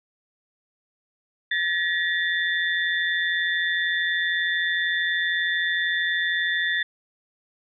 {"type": "tone cluster", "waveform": "sine", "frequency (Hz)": [1728, 1901, 3543], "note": ["A6", "A#6", "A7"], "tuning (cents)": [-32, 33, 11], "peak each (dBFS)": [-26, -24, -29], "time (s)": [1.51, 6.83], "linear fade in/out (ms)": 5, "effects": []}